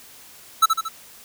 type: tone with echo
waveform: square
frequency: 1313 Hz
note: E6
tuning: 7 cents flat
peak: -11 dBFS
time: 0.62-0.66 s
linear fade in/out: 10 ms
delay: 76 ms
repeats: 3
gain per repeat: -5 dB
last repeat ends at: 0.888 s
effects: white hiss -46 dBFS RMS until 1.24 s